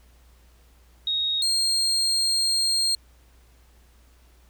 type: tone pair in turn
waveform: sine / 35% pulse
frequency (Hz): 3755 / 4215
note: A#7 / C8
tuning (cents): +12 / +12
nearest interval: major second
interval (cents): 200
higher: second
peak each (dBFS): -22 / -19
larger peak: second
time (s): 1.07-1.42 / 1.42-2.95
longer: second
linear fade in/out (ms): 2
effects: added 60 Hz sine -53 dBFS peak until 4.49 s + pink hiss -61 dBFS RMS until 4.49 s